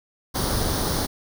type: noise with comb filter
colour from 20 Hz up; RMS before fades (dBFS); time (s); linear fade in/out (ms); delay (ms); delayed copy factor
pink; -24; 0.34-1.07; 20; 0.2; +0.7
effects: none